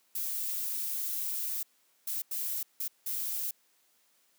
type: noise bursts at uneven times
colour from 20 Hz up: violet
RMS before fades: -34 dBFS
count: 5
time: 0.15-1.63 / 2.07-2.22 / 2.31-2.63 / 2.8-2.88 / 3.06-3.51 s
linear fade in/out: 5 ms
effects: white hiss -69 dBFS RMS until 4.38 s + high-pass 200 Hz 12 dB/octave